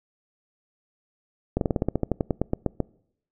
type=slowing click train; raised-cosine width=2 ms; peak=-9 dBFS; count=16; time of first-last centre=1.57-2.803 s; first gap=42 ms; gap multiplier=1.09; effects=noise-tail reverb RT60 0.7 s tail -25 dB re dry